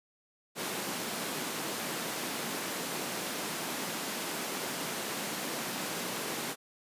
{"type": "high-pass noise", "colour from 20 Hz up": "pink", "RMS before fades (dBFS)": -36, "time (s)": [0.55, 6.56], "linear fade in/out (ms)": 50, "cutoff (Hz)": 180, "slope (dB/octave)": 24, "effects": ["resampled to 32000 Hz"]}